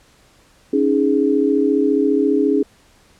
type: chord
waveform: sine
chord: C# suspended second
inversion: none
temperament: just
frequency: 277.2 / 311.8 / 415.8 Hz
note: C#4 / D#4 / G#4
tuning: 0 / +4 / +2 cents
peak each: -17 / -19 / -17 dBFS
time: 0.73-2.63 s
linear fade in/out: 5 ms
effects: pink hiss -53 dBFS RMS until 3.19 s + low-pass 10000 Hz 12 dB/octave